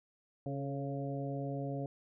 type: harmonic tone with a mistuned harmonic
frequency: 138.59 Hz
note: C#3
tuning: in tune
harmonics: 1 / 2 / 3 / 4 / 5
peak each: -38 / -41 / -45 / -43 / -46 dBFS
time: 0.46-1.86 s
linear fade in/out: 2 ms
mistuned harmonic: 3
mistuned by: +40 cents
effects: none